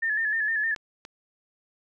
sine tone with vibrato, 1760 Hz, A6, in tune, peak -23 dBFS, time 0.02-0.75 s, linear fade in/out 10 ms, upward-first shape square, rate 6.5 Hz, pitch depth 50 cents each way
clicks, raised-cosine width 0.2 ms, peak -24 dBFS, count 2, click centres 0.762 / 1.051 s
effects none

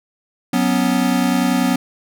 square chord, F# suspended fourth, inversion none, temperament equal, 185 / 246.9 / 277.2 Hz, F#3 / B3 / C#4, 0 / 0 / 0 cents, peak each -21 / -18 / -21 dBFS, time 0.53-1.76 s, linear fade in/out 5 ms, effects none

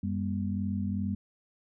sine tone cluster, 93.1 / 198.7 / 241.2 Hz, F#2 / G3 / B3, +11 / +24 / -41 cents, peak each -33 / -31 / -36 dBFS, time 0.03-1.15 s, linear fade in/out 5 ms, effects none

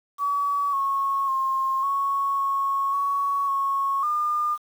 sine tone with pitch steps, 1138 / 1097 / 1066 / 1106 / 1100 / 1119 / 1100 / 1207 Hz, C#6 / C#6 / C6 / C#6 / C#6 / C#6 / C#6 / D6, +45 / -18 / +32 / -4 / -14 / +16 / -14 / +47 cents, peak -21 dBFS, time 0.18-4.58 s, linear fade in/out 50 ms, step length 550 ms, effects 8-bit

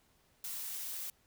blue noise, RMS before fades -41 dBFS, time 0.44-1.1 s, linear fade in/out 2 ms, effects pink hiss -70 dBFS RMS until 1.26 s

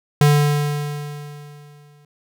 square tone with exponential decay, 146.7 Hz, D3, 2 cents flat, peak -10 dBFS, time 0.21-2.05 s, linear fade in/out 2 ms, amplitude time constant 400 ms, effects none

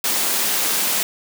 white high-pass noise, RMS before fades -20 dBFS, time 0.04-1.03 s, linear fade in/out 2 ms, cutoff 170 Hz, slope 48 dB/octave, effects none

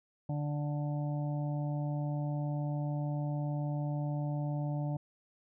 harmonic tone, 146.83 Hz, D3, in tune, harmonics 1 / 2 / 4 / 5 / 6, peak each -32 / -41 / -44 / -47 / -50 dBFS, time 0.29-4.97 s, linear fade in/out 5 ms, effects none

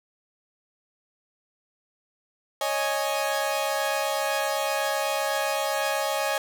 sawtooth chord, C# suspended second, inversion none, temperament equal, 554.4 / 622.3 / 830.6 Hz, C#5 / D#5 / G#5, 0 / 0 / 0 cents, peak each -25 dBFS, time 2.61-6.38 s, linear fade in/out 2 ms, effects none

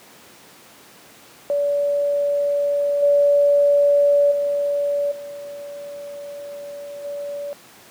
sine tone with level steps, 574 Hz, D5, 40 cents flat, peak -17 / -12 / -18 / -31 / -26 dBFS, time 1.5-7.53 s, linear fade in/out 0 ms, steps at 3.02 / 4.31 / 5.11 / 7.04 s, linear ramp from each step 10 ms, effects pink hiss -46 dBFS RMS until 7.9 s + high-pass 200 Hz 12 dB/octave

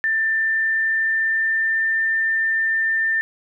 sine tone with pitch glide, 1782 to 1793.4 Hz, A6 to A6, +22 to +33 cents, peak -17 dBFS, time 0.04-3.21 s, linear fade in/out 0 ms, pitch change +11 cents, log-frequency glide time 0.19-2.05 s, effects none

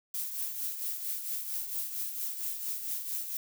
violet noise with tremolo, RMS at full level -33 dBFS, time 0.14-3.37 s, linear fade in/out 2 ms, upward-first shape triangle, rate 4.4 Hz, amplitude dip 60%, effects none

